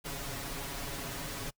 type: noise with comb filter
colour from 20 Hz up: pink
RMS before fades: -39 dBFS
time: 0.04-1.51 s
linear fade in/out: 20 ms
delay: 7.2 ms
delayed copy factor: +0.9
effects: noise-tail reverb RT60 0.1 s tail -23 dB re dry